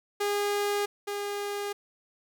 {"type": "tone pair in turn", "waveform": "sawtooth", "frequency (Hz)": [408.8, 407.2], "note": ["G#4", "G#4"], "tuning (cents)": [-27, -34], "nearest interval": "unison", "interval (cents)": 7, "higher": "first", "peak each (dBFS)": [-22, -27], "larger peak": "first", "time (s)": [[0.2, 0.86], [1.07, 1.73]], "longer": "neither", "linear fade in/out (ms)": 10, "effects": []}